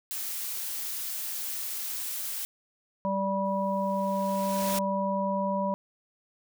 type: noise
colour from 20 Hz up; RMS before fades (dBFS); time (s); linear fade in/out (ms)
blue; -34; 0.11-2.45; 0
type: harmonic tone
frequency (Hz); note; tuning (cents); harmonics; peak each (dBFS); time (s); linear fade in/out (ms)
194.9; G3; -10; 1 / 3 / 5; -30 / -30 / -30; 3.05-5.74; 0
type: noise with exponential growth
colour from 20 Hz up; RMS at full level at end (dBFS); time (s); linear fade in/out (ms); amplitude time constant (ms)
white; -31; 3.45-4.79; 5; 290
effects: none